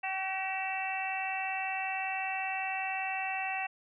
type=harmonic tone with a mistuned harmonic; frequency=382.1 Hz; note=G4; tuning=44 cents flat; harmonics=2 / 3 / 4 / 5 / 6 / 7; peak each=-35 / -47 / -45 / -40 / -43 / -36 dBFS; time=0.03-3.67 s; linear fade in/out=10 ms; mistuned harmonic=3; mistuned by=-24 cents; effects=none